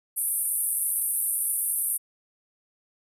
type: band-pass noise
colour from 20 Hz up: pink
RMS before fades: -27 dBFS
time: 0.16-1.98 s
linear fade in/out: 20 ms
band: 9000 to 13000 Hz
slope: 96 dB/octave
effects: none